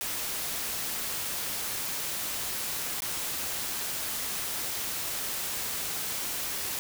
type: noise with dropouts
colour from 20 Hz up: white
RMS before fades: -33 dBFS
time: 0.01-6.79 s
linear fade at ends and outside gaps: 0 ms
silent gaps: 3.005-3.021 s
effects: none